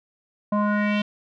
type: tone with low-pass filter sweep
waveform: square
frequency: 207.7 Hz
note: G#3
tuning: in tune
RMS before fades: -22 dBFS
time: 0.52-1.02 s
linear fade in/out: 5 ms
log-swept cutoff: 870 to 3200 Hz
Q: 3.5
effects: none